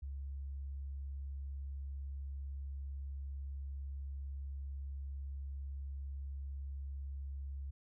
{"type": "tone", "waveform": "sine", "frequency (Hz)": 68.9, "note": "C#2", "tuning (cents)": -10, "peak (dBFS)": -40, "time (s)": [0.02, 7.71], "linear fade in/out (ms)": 10, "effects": []}